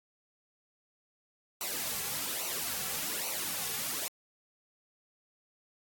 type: noise with flanger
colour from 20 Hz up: white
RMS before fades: -35 dBFS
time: 1.61-4.08 s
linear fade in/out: 0 ms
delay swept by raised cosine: 0.58 to 3.28 ms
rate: 1.2 Hz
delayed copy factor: -0.75
effects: AAC 64 kbps